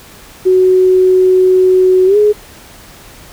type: tone with pitch glide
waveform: sine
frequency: 371.2 to 419.1 Hz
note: F#4 to G#4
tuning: +6 to +16 cents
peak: -5 dBFS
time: 0.45-2.33 s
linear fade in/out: 20 ms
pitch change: +210 cents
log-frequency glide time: 2.06-2.17 s
effects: pink hiss -37 dBFS RMS until 3.32 s